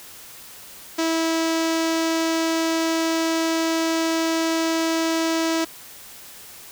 sawtooth tone with low-pass filter, 326.1 Hz, E4, 19 cents flat, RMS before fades -22 dBFS, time 0.98-5.65 s, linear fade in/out 10 ms, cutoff 6400 Hz, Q 1.7, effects white hiss -42 dBFS RMS until 6.71 s

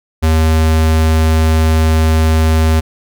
square tone, 79.6 Hz, D#2, 40 cents sharp, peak -9 dBFS, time 0.22-2.81 s, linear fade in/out 20 ms, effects none

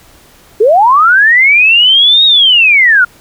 sine linear two-way sweep, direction up then down, 392 to 3799 to 1378 Hz, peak -3 dBFS, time 0.6-3.05 s, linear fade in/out 10 ms, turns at 2.25 s, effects pink hiss -42 dBFS RMS until 3.2 s

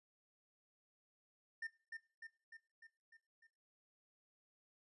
triangle tone with echo, 1805 Hz, A6, 44 cents sharp, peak -40 dBFS, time 1.62-1.67 s, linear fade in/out 5 ms, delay 300 ms, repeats 6, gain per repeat -4 dB, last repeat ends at 3.47 s, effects noise-tail reverb RT60 0.4 s tail -20 dB re dry + resampled to 24000 Hz

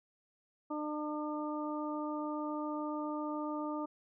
harmonic tone, 301.2 Hz, D4, 44 cents sharp, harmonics 1 / 2 / 3 / 4, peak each -37 / -42 / -43 / -43 dBFS, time 0.7-3.86 s, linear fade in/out 10 ms, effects none

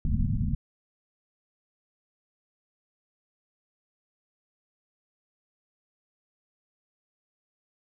pink low-pass noise, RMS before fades -26 dBFS, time 0.05-0.55 s, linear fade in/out 2 ms, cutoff 240 Hz, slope 96 dB/octave, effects none

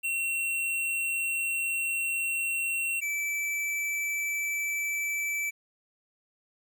square tone pair in turn, 2726 / 2316 Hz, F7 / D7, -43 / -25 cents, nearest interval minor third, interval 282 cents, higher first, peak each -28 / -29 dBFS, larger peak first, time 0.03-3.01 / 3.01-5.51 s, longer first, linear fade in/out 20 ms, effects 11-bit

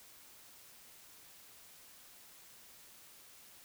silence, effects white hiss -58 dBFS RMS until 3.64 s

